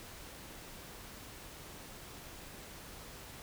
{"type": "silence", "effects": ["pink hiss -50 dBFS RMS until 3.42 s"]}